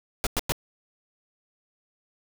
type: noise bursts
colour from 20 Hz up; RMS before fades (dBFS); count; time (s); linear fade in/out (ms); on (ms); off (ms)
pink; -25; 3; 0.24-0.521; 0; 27; 100
effects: none